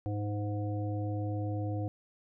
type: harmonic tone with a mistuned harmonic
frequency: 104 Hz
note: G#2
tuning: 3 cents sharp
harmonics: 1 / 3 / 5 / 7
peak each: -32 / -38 / -42 / -44 dBFS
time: 0.06-1.88 s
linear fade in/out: 0 ms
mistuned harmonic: 5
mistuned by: -16 cents
effects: none